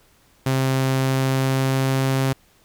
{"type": "tone with pitch glide", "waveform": "sawtooth", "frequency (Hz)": [132.5, 133.58], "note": ["C3", "C3"], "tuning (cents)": [22, 36], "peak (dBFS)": -14, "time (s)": [0.46, 2.33], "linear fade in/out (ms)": 5, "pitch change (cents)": 14, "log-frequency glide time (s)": [0.82, 2.12], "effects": ["pink hiss -57 dBFS RMS until 2.64 s"]}